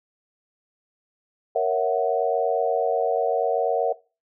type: chord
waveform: sine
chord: F# dominant seventh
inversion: first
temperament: equal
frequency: 466.2 / 554.4 / 659.3 / 740 Hz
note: A#4 / C#5 / E5 / F#5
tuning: 0 / 0 / 0 / 0 cents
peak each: -24 / -26 / -24 / -25 dBFS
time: 1.55-3.93 s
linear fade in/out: 10 ms
effects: noise-tail reverb RT60 0.3 s tail -20 dB re dry